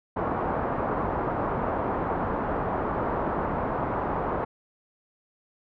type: low-pass noise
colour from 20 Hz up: white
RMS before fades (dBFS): -28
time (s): 0.16-4.45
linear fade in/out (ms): 10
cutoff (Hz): 1100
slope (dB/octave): 24
effects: none